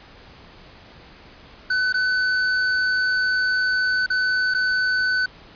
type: tone with dropouts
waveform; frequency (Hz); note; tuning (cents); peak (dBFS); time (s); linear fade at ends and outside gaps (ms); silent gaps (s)
square; 1506; F#6; +30; -19; 1.7-5.26; 5; 1.926-1.941 / 4.063-4.101 / 4.54-4.546
effects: pink hiss -46 dBFS RMS until 5.55 s + resampled to 11025 Hz